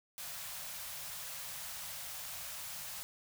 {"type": "band-stop noise", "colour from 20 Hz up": "white", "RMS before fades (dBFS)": -44, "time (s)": [0.18, 3.03], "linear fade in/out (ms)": 0, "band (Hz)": [190, 540], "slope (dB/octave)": 48, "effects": []}